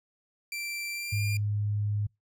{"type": "tone with pitch glide", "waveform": "sawtooth", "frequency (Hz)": [2349, 2397], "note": ["D7", "D7"], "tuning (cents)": [0, 35], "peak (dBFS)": -30, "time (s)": [0.52, 1.37], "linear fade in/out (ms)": 2, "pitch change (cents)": 35, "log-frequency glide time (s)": [0.92, 1.21]}
{"type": "tone", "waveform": "sine", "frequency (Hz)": 103.83, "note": "G#2", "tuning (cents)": 0, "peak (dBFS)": -26, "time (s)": [1.12, 2.07], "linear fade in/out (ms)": 10}
{"effects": ["noise-tail reverb RT60 0.2 s tail -26 dB re dry"]}